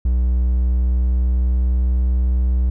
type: tone with pitch glide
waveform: triangle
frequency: 61.6 to 62.32 Hz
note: B1 to B1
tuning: -4 to +16 cents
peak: -12 dBFS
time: 0.05-2.7 s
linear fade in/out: 5 ms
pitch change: +20 cents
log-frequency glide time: 0.18-2.06 s
effects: none